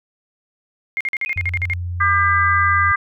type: tone bursts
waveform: sine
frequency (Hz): 2129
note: C7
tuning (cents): +30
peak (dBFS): -18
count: 10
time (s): 0.97-1.735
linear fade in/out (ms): 0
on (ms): 36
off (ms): 45
type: tone with exponential decay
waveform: sine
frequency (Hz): 2489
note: D#7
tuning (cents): 0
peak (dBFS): -22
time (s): 1.26-1.5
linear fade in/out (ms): 1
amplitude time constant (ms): 52
type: tone with pitch glide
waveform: sine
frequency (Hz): 88 to 87.39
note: F2 to F2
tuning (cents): +14 to +2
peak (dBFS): -22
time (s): 1.36-2.92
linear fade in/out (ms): 5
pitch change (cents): -12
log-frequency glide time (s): 2.02-2.4
type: harmonic tone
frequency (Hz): 399.9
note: G4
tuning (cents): +35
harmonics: 3 / 4 / 5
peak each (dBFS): -16 / -18 / -20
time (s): 2-2.96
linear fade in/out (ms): 10
effects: none